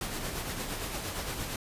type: noise with tremolo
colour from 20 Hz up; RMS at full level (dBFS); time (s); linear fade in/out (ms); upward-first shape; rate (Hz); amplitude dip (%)
pink; -34; 0.01-1.56; 2; sine; 8.7; 40
effects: resampled to 32000 Hz